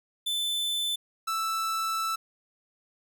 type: tone pair in turn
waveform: 45% pulse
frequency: 3520 / 1321.3 Hz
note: A7 / E6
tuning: 0 / +4 cents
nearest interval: octave + perfect fourth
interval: 1696 cents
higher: first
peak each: -27 dBFS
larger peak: neither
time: 0.26-0.96 / 1.27-2.16 s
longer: second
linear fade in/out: 10 ms
effects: none